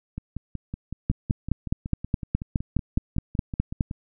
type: two click trains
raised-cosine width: 5 ms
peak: -9 / -19 dBFS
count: 14 / 21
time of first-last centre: 1.1-3.808 / 0.18-3.911 s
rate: 4.8 / 5.36 Hz
effects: none